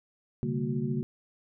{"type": "tone cluster", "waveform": "sine", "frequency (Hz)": [129.7, 144.2, 197.8, 230.8, 367.3], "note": ["C3", "D3", "G3", "A#3", "F#4"], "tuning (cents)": [-15, -31, 16, -17, -13], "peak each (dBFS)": [-35, -32, -37, -32, -37], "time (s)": [0.43, 1.03], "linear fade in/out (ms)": 0, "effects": []}